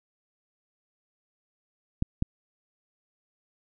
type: clicks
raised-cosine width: 5 ms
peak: -12 dBFS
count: 2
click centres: 2.024 / 2.224 s
effects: none